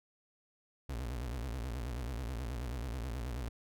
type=tone with vibrato; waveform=35% pulse; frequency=61.3 Hz; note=B1; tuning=12 cents flat; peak=-35 dBFS; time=0.89-3.49 s; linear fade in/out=5 ms; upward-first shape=sine; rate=9.3 Hz; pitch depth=200 cents each way; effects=none